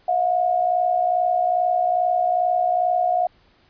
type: tone pair together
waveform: sine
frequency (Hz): 657 / 719.4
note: E5 / F#5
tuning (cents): -6 / -49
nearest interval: major second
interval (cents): 157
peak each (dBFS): -23 / -18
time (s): 0.08-3.27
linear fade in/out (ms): 5
effects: pink hiss -58 dBFS RMS until 3.69 s + resampled to 11025 Hz